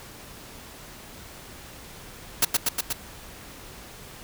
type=noise with echo; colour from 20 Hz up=white; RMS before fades=-19 dBFS; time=2.42-2.45 s; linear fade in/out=5 ms; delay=120 ms; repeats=4; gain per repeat=-2 dB; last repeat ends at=2.93 s; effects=pink hiss -44 dBFS RMS until 4.23 s